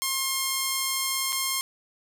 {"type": "tone with dropouts", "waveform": "5% pulse", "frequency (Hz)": 1067, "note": "C6", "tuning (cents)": 34, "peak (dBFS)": -13, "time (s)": [0.02, 1.61], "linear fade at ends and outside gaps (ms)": 0, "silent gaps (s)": [1.323, 1.328], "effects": []}